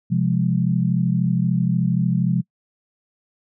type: chord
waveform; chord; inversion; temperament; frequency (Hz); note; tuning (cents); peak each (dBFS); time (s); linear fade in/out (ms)
sine; F minor; second; equal; 130.81 / 174.61 / 207.7; C3 / F3 / Ab3; 0 / 0 / 0; -21 / -19 / -24; 0.1-2.42; 20
effects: noise-tail reverb RT60 0.1 s tail -26 dB re dry